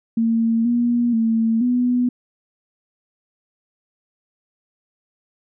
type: tone with pitch steps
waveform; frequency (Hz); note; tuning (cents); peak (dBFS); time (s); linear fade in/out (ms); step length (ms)
sine; 227.8 / 239.1 / 225.6 / 246.6; A#3 / A#3 / A3 / B3; -40 / +44 / +44 / -2; -15; 0.17-2.09; 5; 480
effects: none